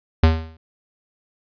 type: tone with exponential decay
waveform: square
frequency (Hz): 80.5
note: E2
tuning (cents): -41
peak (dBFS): -8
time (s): 0.23-0.57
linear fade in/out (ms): 5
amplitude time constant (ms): 72
effects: resampled to 11025 Hz